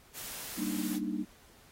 white noise, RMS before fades -42 dBFS, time 0.13-1 s, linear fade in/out 50 ms
sine chord, Eb major seventh, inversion first, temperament equal, 196 / 233.1 / 293.7 / 311.1 Hz, G3 / Bb3 / D4 / Eb4, 0 / 0 / 0 / 0 cents, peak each -37 dBFS, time 0.57-1.25 s, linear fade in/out 20 ms
effects pink hiss -60 dBFS RMS until 1.71 s + AAC 48 kbps

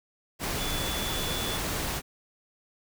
sine tone in noise, 3450 Hz, A7, 35 cents flat, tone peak -35 dBFS, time 0.57-1.6 s, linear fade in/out 50 ms, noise pink, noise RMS -31 dBFS, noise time 0.39-2.02 s, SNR -7 dB, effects none

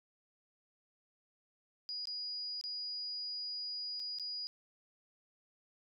sine tone with dropouts, 4900 Hz, D#8, 27 cents flat, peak -38 dBFS, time 1.89-4.47 s, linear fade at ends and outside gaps 0 ms, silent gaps 2.055-2.072 / 2.612-2.639 / 3.996-4 / 4.186-4.197 s, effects none

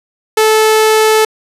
sawtooth tone, 435.9 Hz, A4, 16 cents flat, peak -3 dBFS, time 0.37-1.25 s, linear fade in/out 5 ms, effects resampled to 32000 Hz + 7-bit

